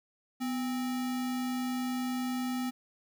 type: tone with sample-and-hold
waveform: sine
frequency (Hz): 250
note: B3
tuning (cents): +21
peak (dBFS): -30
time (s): 0.4-2.71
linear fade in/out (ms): 20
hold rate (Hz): 1050
effects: none